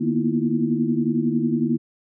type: tone cluster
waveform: sine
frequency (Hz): 151.9 / 233.3 / 244.3 / 318.3 / 341.7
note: D#3 / A#3 / B3 / D#4 / F4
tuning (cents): -41 / +2 / -19 / +39 / -38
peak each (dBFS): -28 / -22 / -24 / -27 / -28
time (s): 0-1.78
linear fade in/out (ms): 20
effects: none